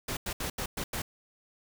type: noise bursts at uneven times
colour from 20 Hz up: pink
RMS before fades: -34 dBFS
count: 6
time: 0.08-0.17 / 0.26-0.33 / 0.4-0.5 / 0.58-0.66 / 0.77-0.84 / 0.93-1.02 s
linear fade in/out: 5 ms
effects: none